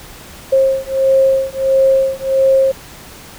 sine beating tone pair, 534 / 535.5 Hz, C5 / C5, +35 / +40 cents, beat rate 1.5 Hz, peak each -13 dBFS, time 0.52-2.72 s, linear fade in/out 10 ms, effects pink hiss -36 dBFS RMS until 3.38 s

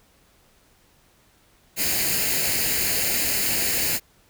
white noise with comb filter, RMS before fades -23 dBFS, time 1.76-4 s, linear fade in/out 50 ms, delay 0.43 ms, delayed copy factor +0.65, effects pink hiss -59 dBFS RMS until 4.29 s

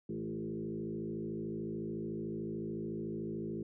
sine tone with frequency modulation, 277.2 Hz, C#4, in tune, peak -36 dBFS, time 0.09-3.63 s, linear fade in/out 5 ms, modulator 53.7 Hz, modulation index 2.5, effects none

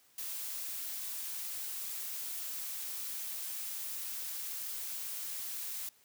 blue noise, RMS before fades -40 dBFS, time 0.18-5.89 s, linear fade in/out 2 ms, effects white hiss -66 dBFS RMS until 6.04 s + high-pass 100 Hz 12 dB/octave

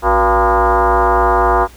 sine tone with frequency modulation, 155.56 Hz, D#3, in tune, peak -9 dBFS, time 0.02-1.68 s, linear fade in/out 50 ms, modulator 212 Hz, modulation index 5.4, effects added 60 Hz sine -40 dBFS peak until 1.76 s + pink hiss -43 dBFS RMS until 1.76 s

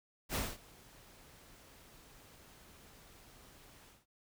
pink noise with ADSR envelope, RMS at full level -35 dBFS, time 0.29-4.06 s, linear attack 60 ms, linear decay 220 ms, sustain -24 dB, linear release 180 ms, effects none

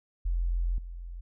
sine tone with level steps, 43.15 Hz, F1, 20 cents flat, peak -25 / -37 dBFS, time 0.25-1.21 s, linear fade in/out 10 ms, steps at 0.78 s, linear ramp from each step 2 ms, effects none

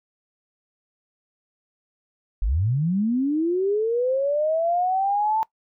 sine linear sweep, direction up, 39.99 to 893 Hz, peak -19 dBFS, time 2.42-5.43 s, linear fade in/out 0 ms, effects noise-tail reverb RT60 0.1 s tail -21 dB re dry

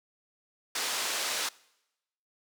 white band-pass noise, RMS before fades -32 dBFS, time 0.75-1.49 s, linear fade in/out 5 ms, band 420 to 6700 Hz, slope 12 dB/octave, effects noise-tail reverb RT60 0.9 s tail -23 dB re dry

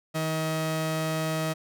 sawtooth tone pair together, 158.7 / 317.4 Hz, D#3 / D#4, +35 / +35 cents, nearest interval octave, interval 1200 cents, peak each -24 dBFS, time 0.14-1.54 s, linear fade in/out 20 ms, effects none

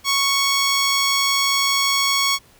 10% pulse tone, 1108.7 Hz, C#6, in tune, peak -8 dBFS, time 0.04-2.39 s, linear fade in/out 50 ms, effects pink hiss -52 dBFS RMS until 2.59 s

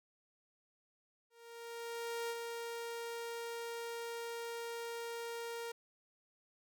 sawtooth tone with ADSR envelope, 466.2 Hz, A#4, in tune, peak -33 dBFS, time 1.3-5.72 s, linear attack 1000 ms, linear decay 42 ms, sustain -4 dB, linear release 7 ms, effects none

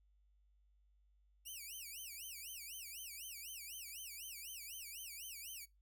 5% pulse tone with vibrato, 2640 Hz, E7, 2 cents sharp, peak -39 dBFS, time 1.45-5.66 s, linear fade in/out 20 ms, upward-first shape sine, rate 4 Hz, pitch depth 280 cents each way, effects noise-tail reverb RT60 0.2 s tail -23 dB re dry + added 50 Hz sine -69 dBFS peak until 5.81 s

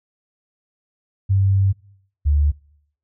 sine tone pair in turn, 97.4 / 72.97 Hz, G2 / D2, -11 / -11 cents, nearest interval perfect fourth, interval 500 cents, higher first, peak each -13 dBFS, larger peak neither, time 1.29-1.73 / 2.25-2.52 s, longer first, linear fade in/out 20 ms, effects noise-tail reverb RT60 0.7 s tail -24 dB re dry

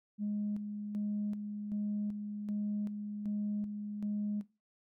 sine tone with tremolo, 207.7 Hz, G#3, in tune, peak -31 dBFS, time 0.18-4.44 s, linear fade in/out 50 ms, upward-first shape square, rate 1.3 Hz, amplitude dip 50%, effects noise-tail reverb RT60 0.3 s tail -19 dB re dry + tanh soft clip ceiling -28 dBFS

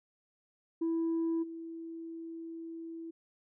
sine tone with level steps, 329.6 Hz, E4, in tune, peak -27 / -40 dBFS, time 0.81-3.11 s, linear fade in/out 10 ms, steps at 1.42 s, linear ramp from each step 20 ms, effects tanh soft clip ceiling -27 dBFS

